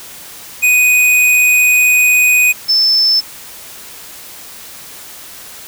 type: tone pair in turn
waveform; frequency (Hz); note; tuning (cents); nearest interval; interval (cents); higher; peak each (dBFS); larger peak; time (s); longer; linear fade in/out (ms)
square / sine; 2489 / 5274; D#7 / E8; 0 / 0; octave + minor second; 1300; second; -8; neither; 0.62-2.53 / 2.68-3.21; first; 20
effects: white hiss -33 dBFS RMS until 5.67 s